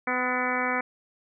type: harmonic tone with a mistuned harmonic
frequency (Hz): 251.7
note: B3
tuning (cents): +33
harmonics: 1 / 2 / 3 / 4 / 5 / 6 / 7 / 8 / 9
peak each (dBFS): -33 / -33 / -33 / -33 / -33 / -33 / -33 / -33 / -33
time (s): 0.07-0.81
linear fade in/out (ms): 5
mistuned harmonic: 6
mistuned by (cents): -40
effects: none